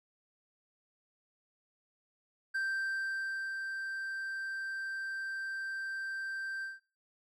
triangle tone with ADSR envelope, 1568 Hz, G6, in tune, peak -29 dBFS, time 2.54-6.8 s, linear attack 14 ms, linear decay 980 ms, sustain -5 dB, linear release 170 ms, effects noise-tail reverb RT60 0.3 s tail -17 dB re dry + AAC 64 kbps

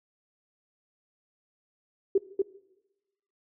sine tone with echo, 390 Hz, G4, 9 cents flat, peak -18 dBFS, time 2.15-2.18 s, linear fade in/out 5 ms, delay 240 ms, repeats 1, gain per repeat -3 dB, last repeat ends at 2.42 s, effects noise-tail reverb RT60 1.0 s tail -19 dB re dry

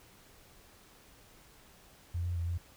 sine tone with pitch steps, 86.4 / 87.9 / 84.9 / 86.5 Hz, F2 / F2 / F2 / F2, -18 / +12 / -48 / -16 cents, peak -31 dBFS, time 2.14-2.58 s, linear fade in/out 10 ms, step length 110 ms, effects pink hiss -59 dBFS RMS until 2.76 s

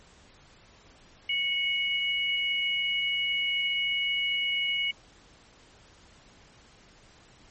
sine tone pair together, 2217 / 2908 Hz, C#7 / F#7, 0 / -31 cents, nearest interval perfect fourth, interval 469 cents, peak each -28 / -28 dBFS, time 1.29-4.91 s, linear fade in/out 5 ms, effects pink hiss -56 dBFS RMS until 7.5 s + MP3 32 kbps

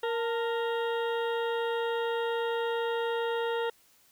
harmonic tone with a mistuned harmonic, 466.2 Hz, A#4, in tune, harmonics 1 / 2 / 3 / 4 / 6 / 7 / 8, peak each -29 / -35 / -39 / -41 / -45 / -46 / -47 dBFS, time 0.03-3.7 s, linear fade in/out 5 ms, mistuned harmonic 2, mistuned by -57 cents, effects white hiss -63 dBFS RMS until 4.11 s

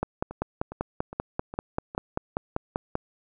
two click trains, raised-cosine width 1 ms, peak -12 / -23 dBFS, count 16 / 5, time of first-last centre 0.03-2.954 / 0.31-1.949 s, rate 5.13 / 2.44 Hz, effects none

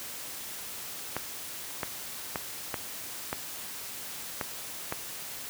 clicks, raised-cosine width 0.5 ms, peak -15 dBFS, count 7, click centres 1.166 / 1.832 / 2.358 / 2.742 / 3.329 / 4.412 / 4.924 s, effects white hiss -40 dBFS RMS until 5.49 s + high-pass 60 Hz 12 dB/octave

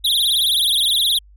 square tone with vibrato, 3570 Hz, A7, 24 cents sharp, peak -15 dBFS, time 0.04-1.19 s, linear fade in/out 10 ms, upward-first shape triangle, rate 19 Hz, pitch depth 220 cents each way, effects added 50 Hz sine -44 dBFS peak until 1.36 s

